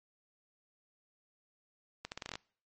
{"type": "accelerating click train", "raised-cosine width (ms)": 0.2, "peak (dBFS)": -22, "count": 9, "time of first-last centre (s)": [2.05, 2.355], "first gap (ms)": 69, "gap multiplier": 0.82, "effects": ["noise-tail reverb RT60 0.5 s tail -25 dB re dry", "MP3 32 kbps"]}